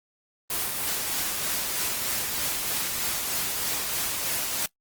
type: noise with tremolo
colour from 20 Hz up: white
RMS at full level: -27 dBFS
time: 0.5-4.66 s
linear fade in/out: 2 ms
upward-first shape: triangle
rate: 3.2 Hz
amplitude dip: 30%
effects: noise-tail reverb RT60 0.1 s tail -22 dB re dry + Opus 24 kbps